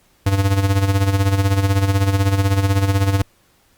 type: tone with tremolo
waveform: square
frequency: 98 Hz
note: G2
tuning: in tune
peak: -12 dBFS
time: 0.26-3.22 s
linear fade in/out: 5 ms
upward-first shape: sine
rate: 16 Hz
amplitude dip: 65%
effects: pink hiss -57 dBFS RMS until 3.77 s + Opus 48 kbps